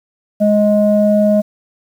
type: tone pair together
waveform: sine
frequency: 208.5 / 626.8 Hz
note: G#3 / D#5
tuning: +7 / +13 cents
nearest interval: octave + perfect fifth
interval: 1906 cents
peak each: -11 dBFS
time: 0.4-1.42 s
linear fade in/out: 20 ms
effects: tanh soft clip ceiling -1 dBFS + 7-bit